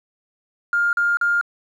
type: tone bursts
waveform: triangle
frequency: 1407 Hz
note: F6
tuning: 12 cents sharp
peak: -12 dBFS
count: 3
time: 0.73-1.412 s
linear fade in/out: 2 ms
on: 200 ms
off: 41 ms
effects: tanh soft clip ceiling -14 dBFS